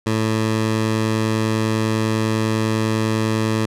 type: tone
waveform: 15% pulse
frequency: 110 Hz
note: A2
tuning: in tune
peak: -11 dBFS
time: 0.06-3.66 s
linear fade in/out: 10 ms
effects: low-pass 10000 Hz 12 dB/octave